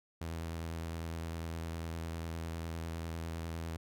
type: tone with vibrato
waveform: sawtooth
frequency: 82.41 Hz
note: E2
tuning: in tune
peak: -34 dBFS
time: 0.21-3.77 s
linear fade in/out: 5 ms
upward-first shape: square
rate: 9.9 Hz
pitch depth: 17 cents each way
effects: none